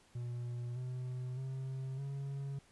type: tone with pitch steps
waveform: triangle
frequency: 120.8 / 126.44 / 132.34 / 138.52 Hz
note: B2 / B2 / C3 / C#3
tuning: -38 / +41 / +20 / -1 cents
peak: -36 dBFS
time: 0.15-2.59 s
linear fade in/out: 5 ms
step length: 610 ms
effects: pink hiss -66 dBFS RMS until 2.71 s + resampled to 24000 Hz